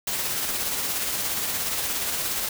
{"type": "noise with tremolo", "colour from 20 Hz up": "white", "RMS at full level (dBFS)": -26, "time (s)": [0.07, 2.49], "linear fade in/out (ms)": 5, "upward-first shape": "sine", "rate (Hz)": 17, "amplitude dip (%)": 30, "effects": []}